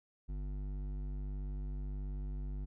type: tone with hard clipping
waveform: triangle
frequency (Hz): 49.25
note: G1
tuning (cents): +9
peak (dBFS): -39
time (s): 0.28-2.66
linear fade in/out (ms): 20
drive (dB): 15
effects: none